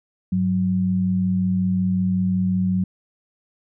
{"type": "tone pair together", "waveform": "sine", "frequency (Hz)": [99.57, 185], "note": ["G2", "F#3"], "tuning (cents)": [28, 0], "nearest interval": "major seventh", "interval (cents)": 1072, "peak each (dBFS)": [-26, -18], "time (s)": [0.32, 2.84], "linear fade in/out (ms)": 5, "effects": []}